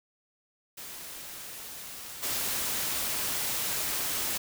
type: noise with level steps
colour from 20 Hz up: white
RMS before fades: -42 / -31 dBFS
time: 0.77-4.38 s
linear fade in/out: 10 ms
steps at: 2.22 s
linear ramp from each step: 20 ms
effects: none